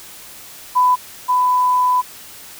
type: tone pair in turn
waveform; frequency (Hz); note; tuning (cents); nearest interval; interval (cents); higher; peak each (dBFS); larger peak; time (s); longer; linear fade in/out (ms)
sine; 999 / 999; B5 / B5; +20 / +20; unison; 0; neither; -10 / -12; first; 0.75-0.96 / 1.28-2.02; second; 20
effects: white hiss -38 dBFS RMS until 2.59 s